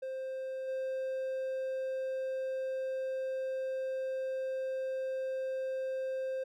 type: tone with level steps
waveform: triangle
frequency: 525 Hz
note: C5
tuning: 6 cents sharp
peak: -34 / -31 dBFS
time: 0.02-6.44 s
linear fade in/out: 10 ms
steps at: 0.67 s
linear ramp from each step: 20 ms
effects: none

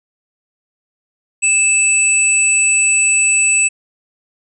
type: tone pair together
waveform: sine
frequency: 2626 / 7922 Hz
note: E7 / B8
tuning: -7 / +4 cents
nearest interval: octave + perfect fifth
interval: 1911 cents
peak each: -13 dBFS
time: 1.42-3.69 s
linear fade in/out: 20 ms
effects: none

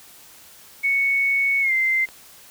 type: tone with pitch glide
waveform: sine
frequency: 2217 to 2081 Hz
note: C#7 to C7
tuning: 0 to -10 cents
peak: -17 dBFS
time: 0.83-2.06 s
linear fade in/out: 20 ms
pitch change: -110 cents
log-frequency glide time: 1.61-1.73 s
type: click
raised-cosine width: 0.3 ms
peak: -25 dBFS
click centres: 2.088 s
effects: white hiss -47 dBFS RMS until 2.5 s

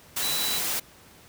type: tone in noise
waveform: sine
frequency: 3951 Hz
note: B7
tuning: in tune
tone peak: -29 dBFS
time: 0.22-0.59 s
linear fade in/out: 10 ms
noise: white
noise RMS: -28 dBFS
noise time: 0.16-0.8 s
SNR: -4 dB
effects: pink hiss -52 dBFS RMS until 1.28 s + high-pass 60 Hz 12 dB/octave

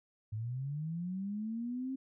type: linear sweep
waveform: sine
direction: up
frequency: 103.83 to 268.8 Hz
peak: -35 dBFS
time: 0.32-1.96 s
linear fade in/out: 10 ms
effects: none

